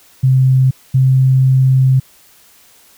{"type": "tone pair in turn", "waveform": "sine", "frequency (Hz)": [130.81, 131.36], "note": ["C3", "C3"], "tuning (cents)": [0, 7], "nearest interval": "unison", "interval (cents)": 7, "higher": "second", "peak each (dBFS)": -7, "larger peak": "neither", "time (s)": [[0.23, 0.71], [0.94, 2]], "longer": "second", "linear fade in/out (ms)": 10, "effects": ["white hiss -47 dBFS RMS until 2.97 s"]}